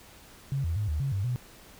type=tone with pitch steps; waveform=sine; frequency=137.3 / 82.9 / 104.7 / 75.9 / 137.1 / 97.8 / 123.8 Hz; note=C#3 / E2 / G#2 / D#2 / C#3 / G2 / B2; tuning=-16 / +10 / +15 / -42 / -19 / -4 / +5 cents; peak=-26 dBFS; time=0.52-1.36 s; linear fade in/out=0 ms; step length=120 ms; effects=pink hiss -52 dBFS RMS until 1.79 s